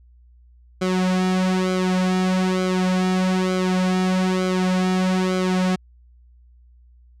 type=tone with flanger; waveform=sawtooth; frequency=185 Hz; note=F#3; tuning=in tune; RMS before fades=-20 dBFS; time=0.81-5.76 s; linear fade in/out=10 ms; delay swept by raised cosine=1.1 to 3.5 ms; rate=1.1 Hz; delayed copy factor=-0.85; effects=added 60 Hz sine -48 dBFS peak until 7.2 s + low-pass 7000 Hz 12 dB/octave